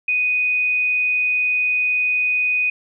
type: tone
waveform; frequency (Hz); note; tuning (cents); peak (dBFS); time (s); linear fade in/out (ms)
sine; 2489; D#7; 0; -16; 0.08-2.7; 5
effects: none